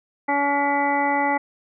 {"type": "harmonic tone", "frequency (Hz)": 284.1, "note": "C#4", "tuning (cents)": 43, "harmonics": [1, 2, 3, 4, 5, 7, 8], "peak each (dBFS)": [-26, -28, -21, -32, -33, -25, -37], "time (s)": [0.28, 1.38], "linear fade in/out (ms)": 10, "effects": []}